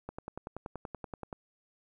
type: click train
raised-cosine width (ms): 1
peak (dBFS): -25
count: 14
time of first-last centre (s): 0.09-1.328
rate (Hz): 10.5
effects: 11-bit